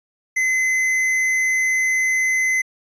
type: tone with hard clipping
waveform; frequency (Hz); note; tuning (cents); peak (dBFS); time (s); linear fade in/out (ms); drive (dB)
triangle; 2044; C7; -41; -18; 0.36-2.62; 10; 12
effects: resampled to 22050 Hz